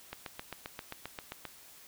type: click train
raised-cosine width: 0.3 ms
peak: -23 dBFS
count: 11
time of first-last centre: 0.13-1.453 s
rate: 7.56 Hz
effects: white hiss -55 dBFS RMS until 1.87 s